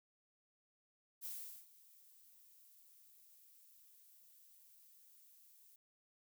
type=noise with ADSR envelope; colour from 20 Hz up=violet; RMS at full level=-45 dBFS; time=1.21-5.76 s; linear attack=44 ms; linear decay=400 ms; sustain=-20 dB; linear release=3 ms; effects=none